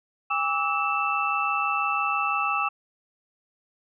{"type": "tone cluster", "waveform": "sine", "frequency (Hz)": [810, 1153, 1299, 2659], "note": ["G#5", "D6", "E6", "E7"], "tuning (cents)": [-43, -32, -26, 14], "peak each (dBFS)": [-30, -28, -27, -28], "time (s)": [0.3, 2.69], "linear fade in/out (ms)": 10, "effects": []}